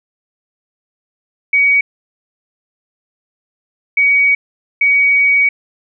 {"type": "tone bursts at uneven times", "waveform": "sine", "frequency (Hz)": 2256, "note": "C#7", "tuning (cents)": 30, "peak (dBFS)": -8, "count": 3, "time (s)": [[1.53, 1.81], [3.97, 4.35], [4.81, 5.49]], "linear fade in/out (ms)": 5, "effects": []}